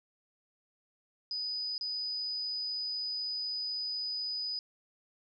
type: tone with dropouts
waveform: sine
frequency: 4978 Hz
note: D#8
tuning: in tune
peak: -33 dBFS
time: 1.31-4.59 s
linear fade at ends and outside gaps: 1 ms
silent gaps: 1.78-1.81 s
effects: none

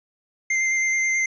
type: tone with vibrato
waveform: square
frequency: 2089 Hz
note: C7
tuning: 3 cents flat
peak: -20 dBFS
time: 0.5-1.26 s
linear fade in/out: 5 ms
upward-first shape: square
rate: 9.3 Hz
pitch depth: 10 cents each way
effects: resampled to 16000 Hz

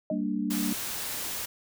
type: tone with exponential decay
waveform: sine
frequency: 622.3 Hz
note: D#5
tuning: in tune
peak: -25 dBFS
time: 0.1-0.24 s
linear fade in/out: 2 ms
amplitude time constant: 29 ms
type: chord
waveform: sine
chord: G minor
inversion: none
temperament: equal with one note detuned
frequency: 196 / 230.4 / 293.7 Hz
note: G3 / Bb3 / D4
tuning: 0 / -20 / 0 cents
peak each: -31 dBFS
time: 0.11-0.73 s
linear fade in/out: 5 ms
type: noise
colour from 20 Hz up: white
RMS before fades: -34 dBFS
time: 0.5-1.46 s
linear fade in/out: 10 ms
effects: none

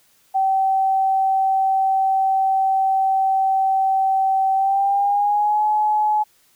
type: tone with pitch glide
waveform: sine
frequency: 770 to 849.4 Hz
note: G5 to G#5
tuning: -31 to +39 cents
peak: -15 dBFS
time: 0.34-6.24 s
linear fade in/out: 20 ms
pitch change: +170 cents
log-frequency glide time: 4.54-5.64 s
effects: white hiss -58 dBFS RMS until 6.55 s

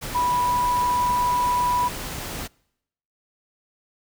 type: tone in noise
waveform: sine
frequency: 983 Hz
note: B5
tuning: 8 cents flat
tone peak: -19 dBFS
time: 0.14-1.89 s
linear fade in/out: 20 ms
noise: pink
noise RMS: -32 dBFS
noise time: 0.01-2.48 s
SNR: +10 dB
effects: noise-tail reverb RT60 0.8 s tail -26 dB re dry

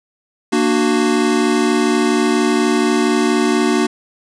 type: chord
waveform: square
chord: Bb augmented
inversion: none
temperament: equal with one note detuned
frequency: 233.1 / 297.4 / 370 Hz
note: Bb3 / D4 / F#4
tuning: 0 / +22 / 0 cents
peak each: -18 dBFS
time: 0.52-3.87 s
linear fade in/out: 10 ms
effects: resampled to 22050 Hz + 7-bit

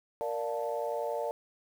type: chord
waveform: sine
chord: Bb major seventh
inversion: none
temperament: equal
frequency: 466.2 / 587.3 / 698.5 / 880 Hz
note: Bb4 / D5 / F5 / A5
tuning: 0 / 0 / 0 / 0 cents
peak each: -35 / -34 / -38 / -38 dBFS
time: 0.21-1.31 s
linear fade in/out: 0 ms
effects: tanh soft clip ceiling -20 dBFS + 9-bit

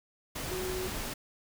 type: tone in noise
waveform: sine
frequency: 370 Hz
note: F#4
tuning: in tune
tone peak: -34 dBFS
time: 0.51-0.88 s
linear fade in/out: 10 ms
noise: pink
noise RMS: -37 dBFS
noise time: 0.35-1.14 s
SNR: 0 dB
effects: none

